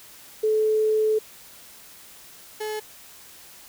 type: tone pair in turn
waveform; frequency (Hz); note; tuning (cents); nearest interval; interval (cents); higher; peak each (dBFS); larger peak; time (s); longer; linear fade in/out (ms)
sine / 35% pulse; 433.1 / 428.6; A4 / A4; -27 / -45; unison; 18; first; -18 / -26; first; 0.43-1.19 / 2.6-2.8; first; 10
effects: white hiss -47 dBFS RMS until 3.68 s